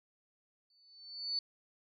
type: tone with exponential growth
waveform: sine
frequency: 4499 Hz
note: C#8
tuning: 25 cents sharp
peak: -30 dBFS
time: 0.7-1.39 s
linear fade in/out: 2 ms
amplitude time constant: 150 ms
effects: none